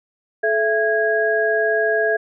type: tone cluster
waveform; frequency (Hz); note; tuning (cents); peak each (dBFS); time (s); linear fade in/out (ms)
sine; 432.9 / 667 / 1647; A4 / E5 / G#6; -28 / +20 / -15; -20; 0.43-2.17; 10
effects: none